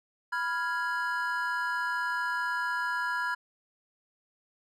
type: chord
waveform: triangle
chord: F diminished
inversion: second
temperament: equal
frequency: 987.8 / 1396.9 / 1661.2 Hz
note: Cb6 / F6 / Ab6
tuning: 0 / 0 / 0 cents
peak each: -31 dBFS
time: 0.32-3.35 s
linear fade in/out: 10 ms
effects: none